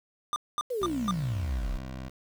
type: tone bursts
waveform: square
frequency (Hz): 1200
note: D6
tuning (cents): +37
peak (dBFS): -27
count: 4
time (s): 0.33-1.11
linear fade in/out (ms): 0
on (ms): 30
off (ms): 220
type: exponential sweep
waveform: sine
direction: down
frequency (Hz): 523.3 to 35.55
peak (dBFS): -28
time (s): 0.7-1.78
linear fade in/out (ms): 10
type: tone with pitch glide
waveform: 15% pulse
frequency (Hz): 61.74 to 64.7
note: B1 to C2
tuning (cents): 0 to -19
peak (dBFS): -32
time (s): 0.8-2.1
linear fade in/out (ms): 20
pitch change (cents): +81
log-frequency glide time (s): 1.3-1.52
effects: low-pass 7000 Hz 12 dB/octave + 8-bit